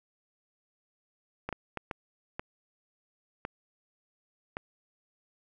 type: clicks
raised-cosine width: 0.5 ms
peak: -19 dBFS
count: 7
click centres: 1.49 / 1.527 / 1.773 / 1.912 / 2.395 / 3.451 / 4.569 s
effects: none